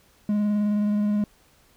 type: tone with vibrato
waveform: triangle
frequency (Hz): 208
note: G#3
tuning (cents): +3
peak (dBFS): -18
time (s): 0.29-1.24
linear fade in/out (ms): 2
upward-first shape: square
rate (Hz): 19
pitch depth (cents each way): 14
effects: pink hiss -59 dBFS RMS until 1.76 s